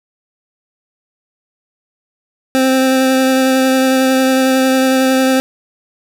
25% pulse tone with vibrato, 262.1 Hz, C4, 3 cents sharp, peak -6 dBFS, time 2.55-5.4 s, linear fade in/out 0 ms, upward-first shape sine, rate 11 Hz, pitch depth 12 cents each way, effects none

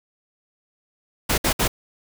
pink noise bursts, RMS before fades -20 dBFS, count 3, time 1.29-1.68 s, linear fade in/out 10 ms, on 90 ms, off 60 ms, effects none

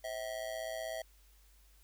square tone with amplitude modulation, 646 Hz, E5, 35 cents flat, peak -35 dBFS, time 0.04-1.02 s, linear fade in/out 5 ms, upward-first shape sine, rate 116 Hz, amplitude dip 80%, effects added 50 Hz sine -61 dBFS peak until 1.83 s + white hiss -68 dBFS RMS until 1.83 s

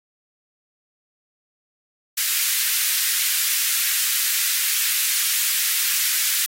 white high-pass noise, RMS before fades -21 dBFS, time 2.17-6.46 s, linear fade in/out 10 ms, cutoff 1600 Hz, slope 24 dB/octave, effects AAC 48 kbps

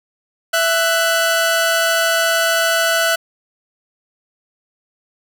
sawtooth tone pair together, 663 / 1488.4 Hz, E5 / F#6, +10 / +10 cents, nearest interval octave + major second, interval 1400 cents, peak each -13 dBFS, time 0.53-3.16 s, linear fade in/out 10 ms, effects none

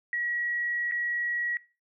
sine tone with dropouts, 1916 Hz, A#6, 47 cents sharp, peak -27 dBFS, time 0.13-1.57 s, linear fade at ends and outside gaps 1 ms, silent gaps 0.913-0.92 s, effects noise-tail reverb RT60 0.3 s tail -20 dB re dry

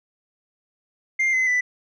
sine tone with pitch steps, 2105 / 2045 / 1986.9 Hz, C7 / C7 / B6, +10 / -40 / +10 cents, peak -15 dBFS, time 1.19-1.61 s, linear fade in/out 10 ms, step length 140 ms, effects tanh soft clip ceiling -17 dBFS

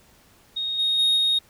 sine tone with level steps, 3729 Hz, A#7, in tune, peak -24 / -18 / -14 / -16 dBFS, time 0.56-1.39 s, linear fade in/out 10 ms, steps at 0.78 / 0.98 / 1.16 s, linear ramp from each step 20 ms, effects tanh soft clip ceiling -16 dBFS + pink hiss -56 dBFS RMS until 1.49 s

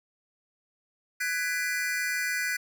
square chord, G# half-diminished seventh, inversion third, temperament just, 1495.1 / 1661.2 / 1993.5 / 2392 Hz, F#6 / G#6 / B6 / D7, +18 / 0 / +16 / +31 cents, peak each -33 / -35 / -32 / -37 dBFS, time 1.2-2.57 s, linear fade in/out 10 ms, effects none

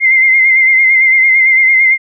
sine tone with vibrato, 2093 Hz, C7, in tune, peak -5 dBFS, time 0-1.98 s, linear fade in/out 50 ms, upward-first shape sine, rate 8.9 Hz, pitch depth 38 cents each way, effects none

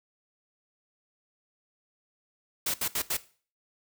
white noise bursts at uneven times, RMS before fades -29 dBFS, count 4, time 2.66-2.74 / 2.81-2.88 / 2.95-3.02 / 3.1-3.17 s, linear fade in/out 5 ms, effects noise-tail reverb RT60 0.4 s tail -17 dB re dry

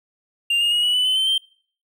triangle tone with pitch steps, 2794 / 2841 / 2889 / 2938 / 2988 / 3038 / 3089 / 3142 Hz, F7 / F7 / F#7 / F#7 / F#7 / F#7 / G7 / G7, 0 / +29 / -42 / -13 / +16 / +45 / -26 / +3 cents, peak -15 dBFS, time 0.5-1.38 s, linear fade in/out 5 ms, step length 110 ms, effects noise-tail reverb RT60 0.5 s tail -24 dB re dry

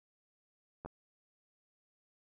clicks, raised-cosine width 1 ms, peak -30 dBFS, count 2, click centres 0.849 / 0.86 s, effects none

